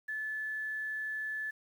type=tone; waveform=sine; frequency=1734 Hz; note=A6; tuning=26 cents flat; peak=-34 dBFS; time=0.08-1.51 s; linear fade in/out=10 ms; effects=10-bit